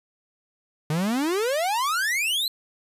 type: exponential sweep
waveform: 45% pulse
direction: up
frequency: 146.6 to 4183 Hz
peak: -22 dBFS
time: 0.9-2.48 s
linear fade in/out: 2 ms
effects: resampled to 32000 Hz